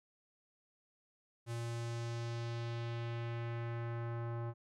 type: tone with low-pass filter sweep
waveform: square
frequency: 117.2 Hz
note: A#2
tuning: 10 cents sharp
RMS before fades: -40 dBFS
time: 1.46-4.54 s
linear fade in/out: 50 ms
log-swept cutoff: 10000 to 1100 Hz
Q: 1.3
effects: none